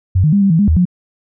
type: tone with pitch steps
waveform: sine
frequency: 93 / 153.3 / 201.3 / 196.6 / 162.3 / 204.3 / 79.2 / 178.7 Hz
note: F#2 / D#3 / G3 / G3 / E3 / G#3 / D#2 / F3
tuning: +9 / -25 / +46 / +5 / -27 / -28 / +31 / +40 cents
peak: -8 dBFS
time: 0.15-0.854 s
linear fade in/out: 10 ms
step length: 88 ms
effects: none